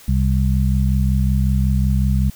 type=harmonic tone; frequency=65.41 Hz; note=C2; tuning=in tune; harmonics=1 / 2 / 3; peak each=-16 / -19 / -21 dBFS; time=0.08-2.3 s; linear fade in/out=5 ms; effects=white hiss -44 dBFS RMS until 2.35 s